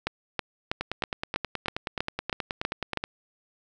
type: two click trains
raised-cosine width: 0.3 ms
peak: -13 / -10 dBFS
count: 22 / 10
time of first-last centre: 0.81-3.039 / 0.07-2.973 s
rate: 9.42 / 3.1 Hz
effects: none